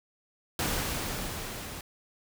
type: noise with level ramp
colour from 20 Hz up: pink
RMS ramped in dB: -29 to -41 dBFS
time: 0.59-1.81 s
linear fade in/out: 2 ms
effects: none